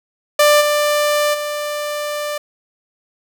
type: tone with level steps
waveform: sawtooth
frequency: 592 Hz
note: D5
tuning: 14 cents sharp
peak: -5 / -10 / -17 dBFS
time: 0.39-2.38 s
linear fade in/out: 5 ms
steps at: 0.6 / 1.33 s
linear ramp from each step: 20 ms
effects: none